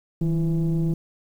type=tone with frequency modulation; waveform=sine; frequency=161 Hz; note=E3; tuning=41 cents flat; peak=-18 dBFS; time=0.21-0.94 s; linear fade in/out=5 ms; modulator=175 Hz; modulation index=0.68; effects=tanh soft clip ceiling -17 dBFS + 9-bit